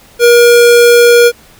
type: tone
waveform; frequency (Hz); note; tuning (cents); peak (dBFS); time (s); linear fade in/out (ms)
square; 476.5; A#4; +38; -3; 0.19-1.32; 50
effects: pink hiss -41 dBFS RMS until 1.59 s